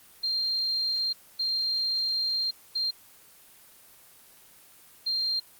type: tone bursts at uneven times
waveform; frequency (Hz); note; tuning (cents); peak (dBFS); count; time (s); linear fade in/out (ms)
sine; 4186; C8; 0; -25; 4; 0.23-1.13 / 1.39-2.51 / 2.75-2.91 / 5.06-5.4; 10
effects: white hiss -54 dBFS RMS until 5.59 s + Opus 24 kbps